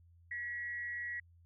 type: tone with amplitude modulation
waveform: sine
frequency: 1924 Hz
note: B6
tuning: 46 cents flat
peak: -35 dBFS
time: 0.31-1.2 s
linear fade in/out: 5 ms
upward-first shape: sine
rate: 226 Hz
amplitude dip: 55%
effects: added 85 Hz sine -60 dBFS peak until 1.45 s